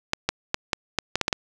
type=clicks; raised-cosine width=0.2 ms; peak=-4 dBFS; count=9; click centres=0.134 / 0.29 / 0.544 / 0.732 / 0.987 / 1.156 / 1.213 / 1.281 / 1.328 s; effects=none